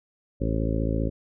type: harmonic tone with a mistuned harmonic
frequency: 55 Hz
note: A1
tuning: in tune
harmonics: 1 / 2 / 3 / 4 / 5 / 6 / 7 / 8 / 9 / 10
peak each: -27 / -29 / -32 / -33 / -31 / -36 / -36 / -38 / -40 / -35 dBFS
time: 0.4-1.1 s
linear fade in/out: 20 ms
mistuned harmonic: 10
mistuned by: -19 cents
effects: none